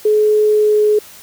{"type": "tone with pitch glide", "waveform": "sine", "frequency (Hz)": [425.4, 422.5], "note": ["G#4", "G#4"], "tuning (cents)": [42, 30], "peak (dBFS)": -9, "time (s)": [0.05, 0.99], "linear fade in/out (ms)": 5, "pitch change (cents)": -12, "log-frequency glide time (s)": [0.45, 0.82], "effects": ["white hiss -39 dBFS RMS until 1.22 s"]}